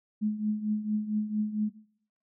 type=tone with tremolo; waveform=sine; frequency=212.5 Hz; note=G#3; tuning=40 cents sharp; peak=-23 dBFS; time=0.21-1.7 s; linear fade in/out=20 ms; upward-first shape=triangle; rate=4.4 Hz; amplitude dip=80%; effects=noise-tail reverb RT60 0.6 s tail -18 dB re dry